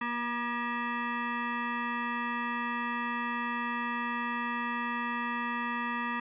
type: tone with frequency modulation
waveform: sine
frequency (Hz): 480.7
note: B4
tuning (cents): -47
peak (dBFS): -30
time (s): 0.01-6.2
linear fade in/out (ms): 5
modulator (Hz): 718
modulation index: 2.6
effects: resampled to 8000 Hz